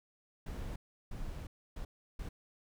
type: noise bursts at uneven times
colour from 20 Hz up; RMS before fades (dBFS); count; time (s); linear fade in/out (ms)
brown; -41; 4; 0.46-0.76 / 1.11-1.47 / 1.76-1.85 / 2.19-2.29; 5
effects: none